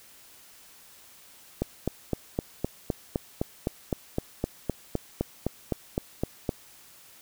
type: click train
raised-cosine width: 2 ms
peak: -12 dBFS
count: 20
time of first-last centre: 1.62-6.492 s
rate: 3.9 Hz
effects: white hiss -53 dBFS RMS until 7.21 s